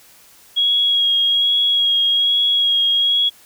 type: tone with vibrato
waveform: sine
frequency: 3303 Hz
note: G#7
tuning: 10 cents flat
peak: -13 dBFS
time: 0.56-3.3 s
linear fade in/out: 20 ms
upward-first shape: sine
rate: 1.2 Hz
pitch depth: 18 cents each way
effects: white hiss -48 dBFS RMS until 3.45 s